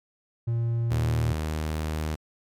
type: tone with pitch glide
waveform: triangle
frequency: 116.54 to 115.87 Hz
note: A#2 to A#2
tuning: 0 to -10 cents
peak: -21 dBFS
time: 0.47-1.33 s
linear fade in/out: 10 ms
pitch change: -10 cents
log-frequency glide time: 0.87-0.99 s
type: tone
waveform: sawtooth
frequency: 77.78 Hz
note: D#2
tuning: in tune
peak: -23 dBFS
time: 0.9-2.16 s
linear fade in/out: 20 ms
effects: MP3 96 kbps